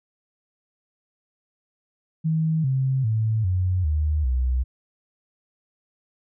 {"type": "tone with pitch steps", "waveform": "sine", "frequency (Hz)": [159.5, 132.58, 110.21, 91.61, 76.15, 63.3], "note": ["D#3", "C3", "A2", "F#2", "D#2", "B1"], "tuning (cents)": [43, 23, 3, -17, -37, 43], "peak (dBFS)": -19, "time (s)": [2.24, 4.64], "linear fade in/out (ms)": 20, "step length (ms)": 400, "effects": []}